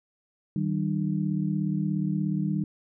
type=tone cluster; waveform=sine; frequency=155.7 / 192.6 / 302 Hz; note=D#3 / G3 / D4; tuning=+2 / -30 / +48 cents; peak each=-28 / -27 / -33 dBFS; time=0.56-2.64 s; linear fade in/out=2 ms; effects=none